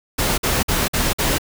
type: noise bursts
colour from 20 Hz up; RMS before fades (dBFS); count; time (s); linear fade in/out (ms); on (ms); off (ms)
pink; -19; 5; 0.18-1.384; 10; 200; 51
effects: none